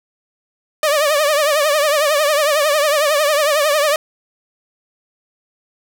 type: tone with vibrato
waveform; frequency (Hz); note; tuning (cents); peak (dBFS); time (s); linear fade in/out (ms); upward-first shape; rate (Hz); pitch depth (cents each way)
sawtooth; 594; D5; +20; -9; 0.83-3.96; 2; triangle; 11; 120
effects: none